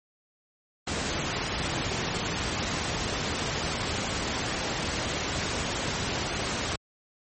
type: noise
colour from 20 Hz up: pink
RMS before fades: -29 dBFS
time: 0.87-6.76 s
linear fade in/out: 5 ms
effects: high-pass 60 Hz 12 dB/octave + MP3 32 kbps